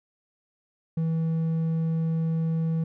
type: tone with hard clipping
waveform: sine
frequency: 162.5 Hz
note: E3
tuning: 24 cents flat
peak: -24 dBFS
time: 0.97-2.84 s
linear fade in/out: 5 ms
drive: 3 dB
effects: none